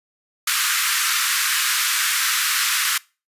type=high-pass noise; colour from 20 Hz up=pink; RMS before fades=-20 dBFS; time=0.47-2.98 s; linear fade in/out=5 ms; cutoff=1200 Hz; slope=48 dB/octave; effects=noise-tail reverb RT60 0.3 s tail -23 dB re dry + resampled to 32000 Hz